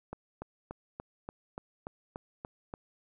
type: click train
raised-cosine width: 1 ms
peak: -25 dBFS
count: 10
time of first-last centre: 0.13-2.739 s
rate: 3.45 Hz
effects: none